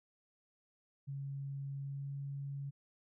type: tone with pitch glide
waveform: sine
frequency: 138.59 to 139.72 Hz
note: C#3 to C#3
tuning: 0 to +14 cents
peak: -39 dBFS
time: 1.07-2.71 s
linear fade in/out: 20 ms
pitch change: +14 cents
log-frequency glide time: 1.78-2.15 s
effects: none